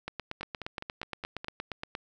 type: two click trains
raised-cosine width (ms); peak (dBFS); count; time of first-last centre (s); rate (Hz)
0.3; -22 / -19; 6 / 17; 0.41-1.445 / 0.08-1.951; 4.83 / 8.55
effects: none